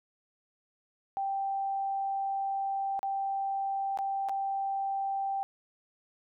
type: tone with dropouts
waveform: sine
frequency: 784 Hz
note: G5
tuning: in tune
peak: -29 dBFS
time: 1.17-5.43 s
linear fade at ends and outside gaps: 0 ms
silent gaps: 2.992-3.03 / 3.974-3.988 / 4.287-4.294 s
effects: none